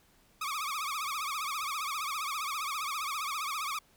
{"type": "tone with vibrato", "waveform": "sawtooth", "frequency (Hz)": 1185, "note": "D6", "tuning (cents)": 15, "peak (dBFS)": -29, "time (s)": [0.41, 3.79], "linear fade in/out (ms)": 5, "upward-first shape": "triangle", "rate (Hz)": 15, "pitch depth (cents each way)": 180, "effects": ["pink hiss -65 dBFS RMS until 3.96 s"]}